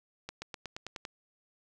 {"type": "accelerating click train", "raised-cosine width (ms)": 0.2, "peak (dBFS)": -22, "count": 8, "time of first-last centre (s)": [0.29, 1.052], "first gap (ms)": 130, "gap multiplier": 0.94, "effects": []}